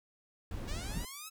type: noise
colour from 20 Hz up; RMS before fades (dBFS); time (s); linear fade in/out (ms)
brown; -39; 0.51-1.05; 2
type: linear sweep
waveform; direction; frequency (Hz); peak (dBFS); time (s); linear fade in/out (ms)
5% pulse; up; 540 to 1318.5; -32; 0.67-1.3; 20
type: tone with exponential growth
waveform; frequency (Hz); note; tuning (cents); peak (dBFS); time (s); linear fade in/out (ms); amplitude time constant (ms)
sine; 170; F3; -46; -31; 0.9-0.98; 5; 16
effects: none